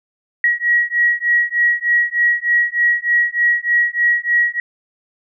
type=beating tone pair; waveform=sine; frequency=1907 / 1910.3 Hz; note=A#6 / A#6; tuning=+39 / +42 cents; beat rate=3.3 Hz; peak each=-16 dBFS; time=0.44-4.6 s; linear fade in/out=2 ms; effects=none